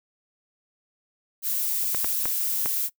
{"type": "noise", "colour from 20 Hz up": "violet", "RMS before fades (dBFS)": -26, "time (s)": [1.42, 2.9], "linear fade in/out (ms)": 50}
{"type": "clicks", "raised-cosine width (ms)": 0.5, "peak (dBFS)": -15, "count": 4, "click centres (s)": [1.947, 2.045, 2.256, 2.659]}
{"effects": ["noise-tail reverb RT60 0.1 s tail -21 dB re dry"]}